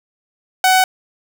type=tone; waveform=sawtooth; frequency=749 Hz; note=F#5; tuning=21 cents sharp; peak=-6 dBFS; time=0.64-0.84 s; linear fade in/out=2 ms; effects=none